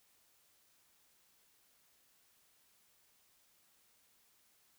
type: silence
effects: white hiss -71 dBFS RMS until 4.78 s